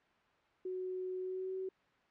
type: tone with pitch glide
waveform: sine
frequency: 370 to 377.6 Hz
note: F#4 to F#4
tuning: 0 to +35 cents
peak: -37 dBFS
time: 0.65-1.69 s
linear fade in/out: 5 ms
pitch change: +35 cents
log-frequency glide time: 1.2-1.55 s
effects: white hiss -69 dBFS RMS until 2.1 s + low-pass 2000 Hz 12 dB/octave